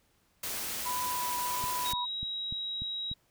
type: noise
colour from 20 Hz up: white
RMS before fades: -36 dBFS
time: 0.43-1.93 s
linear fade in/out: 5 ms
type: tone with vibrato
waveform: sine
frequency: 987.8 Hz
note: B5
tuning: in tune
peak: -32 dBFS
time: 0.85-2.06 s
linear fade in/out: 20 ms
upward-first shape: triangle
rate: 1.5 Hz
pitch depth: 14 cents each way
type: click train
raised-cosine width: 5 ms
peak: -29 dBFS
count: 6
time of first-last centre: 1.64-3.115 s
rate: 3.39 Hz
type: tone with pitch glide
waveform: sine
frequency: 3789 to 3837 Hz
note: A#7 to A#7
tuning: +27 to +49 cents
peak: -33 dBFS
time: 1.85-3.14 s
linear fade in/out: 10 ms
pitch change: +22 cents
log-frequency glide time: 1.96-2.12 s
effects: pink hiss -70 dBFS RMS until 3.3 s